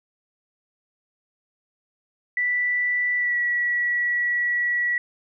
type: tone with pitch glide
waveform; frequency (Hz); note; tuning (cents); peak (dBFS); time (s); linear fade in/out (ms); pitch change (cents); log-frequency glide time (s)
sine; 1970 to 1936.2; B6 to B6; -5 to -35; -20; 2.37-4.98; 2; -30; 3.17-3.37
effects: none